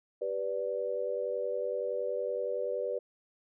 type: chord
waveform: sine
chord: G major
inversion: none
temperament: equal with one note detuned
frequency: 392 / 493.9 / 584.6 Hz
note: G4 / B4 / D5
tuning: 0 / 0 / -8 cents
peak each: -38 / -33 / -35 dBFS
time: 0.21-2.99 s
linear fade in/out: 10 ms
effects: none